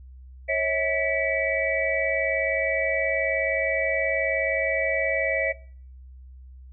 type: tone cluster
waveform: sine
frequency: 547 / 646 / 1961 / 2287 Hz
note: C#5 / E5 / B6 / D7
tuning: -23 / -35 / -13 / -47 cents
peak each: -27 dBFS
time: 0.48-5.53 s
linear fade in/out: 20 ms
effects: noise-tail reverb RT60 0.5 s tail -21 dB re dry + added 64 Hz sine -42 dBFS peak until 6.72 s